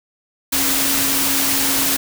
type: tone in noise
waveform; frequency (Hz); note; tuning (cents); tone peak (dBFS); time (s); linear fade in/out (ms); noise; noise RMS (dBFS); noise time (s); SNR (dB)
sine; 273.5; C#4; -23; -26; 0.52-1.97; 10; white; -18; 0.52-1.97; -11
effects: none